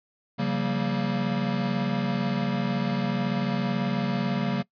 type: chord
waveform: square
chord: G half-diminished seventh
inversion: second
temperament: equal with one note detuned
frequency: 138.59 / 174.61 / 192.63 / 233.1 Hz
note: Db3 / F3 / G3 / Bb3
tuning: 0 / 0 / -30 / 0 cents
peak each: -31 / -35 / -29 / -30 dBFS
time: 0.38-4.63 s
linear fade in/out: 20 ms
effects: noise-tail reverb RT60 0.1 s tail -21 dB re dry + resampled to 11025 Hz

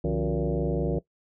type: tone with frequency modulation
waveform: sine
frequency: 146.4 Hz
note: D3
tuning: 5 cents flat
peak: -23 dBFS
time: 0.04-0.99 s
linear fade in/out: 5 ms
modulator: 106 Hz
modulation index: 3.9
effects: noise-tail reverb RT60 0.1 s tail -18 dB re dry

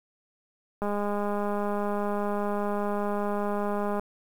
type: click train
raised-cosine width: 1 ms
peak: -17 dBFS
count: 652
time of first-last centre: 0.82-3.996 s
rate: 205 Hz
effects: 8-bit

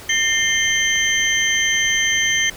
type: tone cluster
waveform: sine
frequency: 1816 / 2106 / 3127 / 6170 Hz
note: A#6 / C7 / G7 / G8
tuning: -46 / +11 / -5 / -28 cents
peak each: -21 dBFS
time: 0.09-2.5 s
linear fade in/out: 5 ms
effects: pink hiss -38 dBFS RMS until 2.56 s

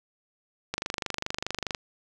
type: click train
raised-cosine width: 0.2 ms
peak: -12 dBFS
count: 26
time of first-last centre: 0.74-1.748 s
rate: 24.8 Hz
effects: none

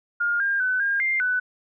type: tone with pitch steps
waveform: sine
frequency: 1416 / 1606 / 1508 / 1613 / 2103 / 1495 Hz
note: F6 / G6 / F#6 / G6 / C7 / F#6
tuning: +23 / +41 / +32 / +49 / +8 / +17 cents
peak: -20 dBFS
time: 0.2-1.4 s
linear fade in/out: 10 ms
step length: 200 ms
effects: none

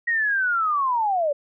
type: linear sweep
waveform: sine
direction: down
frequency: 1902 to 554.4 Hz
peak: -19 dBFS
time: 0.07-1.33 s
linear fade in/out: 10 ms
effects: none

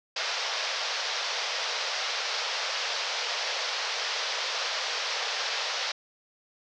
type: band-pass noise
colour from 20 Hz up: white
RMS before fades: -31 dBFS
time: 0.16-5.92 s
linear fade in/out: 5 ms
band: 460 to 5600 Hz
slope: 48 dB/octave
effects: none

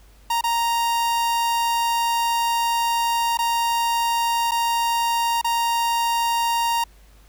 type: tone with dropouts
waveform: 45% pulse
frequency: 932.3 Hz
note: A#5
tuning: in tune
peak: -19 dBFS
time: 0.3-6.84 s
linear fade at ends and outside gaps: 5 ms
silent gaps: 0.411-0.438 / 3.373-3.388 / 4.511-4.517 / 5.414-5.444 s
effects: added 50 Hz sine -48 dBFS peak until 7.28 s + pink hiss -56 dBFS RMS until 7.28 s

